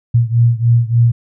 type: beating tone pair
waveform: sine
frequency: 116.54 / 119.94 Hz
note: A#2 / A#2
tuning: 0 / +50 cents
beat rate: 3.4 Hz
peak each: -11 / -13 dBFS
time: 0.14-1.12 s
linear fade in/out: 10 ms
effects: none